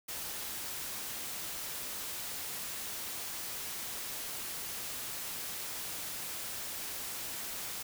white noise, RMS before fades -40 dBFS, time 0.08-7.83 s, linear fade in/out 10 ms, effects none

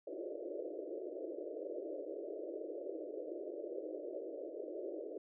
pink band-pass noise, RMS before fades -44 dBFS, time 0.07-5.18 s, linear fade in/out 5 ms, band 310 to 620 Hz, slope 96 dB/octave, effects none

